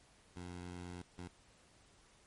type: tone bursts at uneven times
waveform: 15% pulse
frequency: 88.8 Hz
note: F2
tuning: 29 cents sharp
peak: -39 dBFS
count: 2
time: 0.36-1.02 / 1.18-1.28 s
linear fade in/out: 5 ms
effects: pink hiss -66 dBFS RMS until 2.26 s + MP3 48 kbps

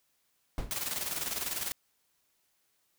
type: noise with exponential decay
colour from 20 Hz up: brown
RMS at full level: -29 dBFS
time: 0.58-0.81 s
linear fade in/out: 1 ms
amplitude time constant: 48 ms
type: noise with tremolo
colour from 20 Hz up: white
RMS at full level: -33 dBFS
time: 0.71-1.72 s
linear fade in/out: 0 ms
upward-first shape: square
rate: 20 Hz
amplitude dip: 55%
effects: white hiss -74 dBFS RMS until 2.98 s

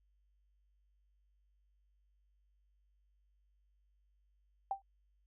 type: tone with exponential decay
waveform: sine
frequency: 784 Hz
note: G5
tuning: in tune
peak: -29 dBFS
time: 4.71-4.82 s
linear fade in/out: 2 ms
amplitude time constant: 23 ms
effects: added 50 Hz sine -70 dBFS peak until 5.26 s

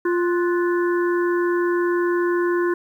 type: harmonic tone with a mistuned harmonic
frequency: 349.2 Hz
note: F4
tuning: in tune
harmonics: 1 / 3 / 4 / 5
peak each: -18 / -28 / -30 / -32 dBFS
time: 0.05-2.74 s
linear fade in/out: 5 ms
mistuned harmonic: 4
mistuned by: +96 cents
effects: 9-bit

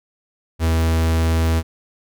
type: tone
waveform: 45% pulse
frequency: 81.4 Hz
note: E2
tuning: 21 cents flat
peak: -15 dBFS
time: 0.59-1.63 s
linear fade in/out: 50 ms
effects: none

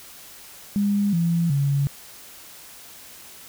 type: tone with pitch steps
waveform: sine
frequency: 203 / 168.74 / 140.26 Hz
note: G#3 / E3 / C#3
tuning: -39 / +41 / +21 cents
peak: -18 dBFS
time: 0.76-1.87 s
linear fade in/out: 0 ms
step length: 370 ms
effects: white hiss -44 dBFS RMS until 3.48 s

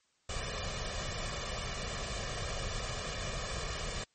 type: noise with comb filter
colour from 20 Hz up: pink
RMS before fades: -37 dBFS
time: 0.29-4.04 s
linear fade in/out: 5 ms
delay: 1.7 ms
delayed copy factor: +0.7
effects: white hiss -73 dBFS RMS until 4.14 s + MP3 32 kbps

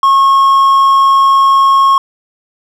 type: tone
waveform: triangle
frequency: 1089 Hz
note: C#6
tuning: 31 cents flat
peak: -3 dBFS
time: 0.03-1.98 s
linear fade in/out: 2 ms
effects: none

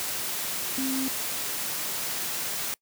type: tone in noise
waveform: sine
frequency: 264.7 Hz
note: C4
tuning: 20 cents sharp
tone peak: -27 dBFS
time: 0.78-1.08 s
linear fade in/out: 0 ms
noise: white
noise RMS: -31 dBFS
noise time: 0-2.74 s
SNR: +1 dB
effects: noise-tail reverb RT60 0.1 s tail -24 dB re dry + high-pass 100 Hz 12 dB/octave

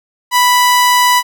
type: tone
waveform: sawtooth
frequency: 987.8 Hz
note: B5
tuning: in tune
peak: -4 dBFS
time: 0.31-1.23 s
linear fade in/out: 50 ms
effects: none

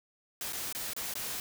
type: noise with dropouts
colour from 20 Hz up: white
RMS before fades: -37 dBFS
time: 0.41-1.4 s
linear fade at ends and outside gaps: 1 ms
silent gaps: 0.525-0.531 / 0.726-0.749 / 0.934-0.964 / 1.138-1.154 s
effects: none

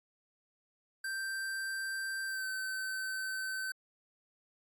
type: tone with pitch glide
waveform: square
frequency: 1568 to 1534.8 Hz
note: G6 to G6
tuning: 0 to -37 cents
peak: -36 dBFS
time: 1.04-3.72 s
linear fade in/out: 5 ms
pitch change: -37 cents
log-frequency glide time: 2.27-2.46 s
effects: AAC 64 kbps

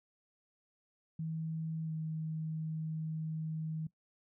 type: tone with pitch glide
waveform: sine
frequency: 160.5 to 158.2 Hz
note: E3 to D#3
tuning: -46 to +29 cents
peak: -35 dBFS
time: 1.19-3.87 s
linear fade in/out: 5 ms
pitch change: -25 cents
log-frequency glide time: 1.85-1.91 s
effects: noise-tail reverb RT60 0.1 s tail -19 dB re dry

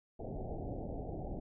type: low-pass noise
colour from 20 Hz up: pink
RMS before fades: -41 dBFS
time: 0.19-1.4 s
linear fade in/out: 10 ms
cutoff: 800 Hz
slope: 96 dB/octave
effects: none

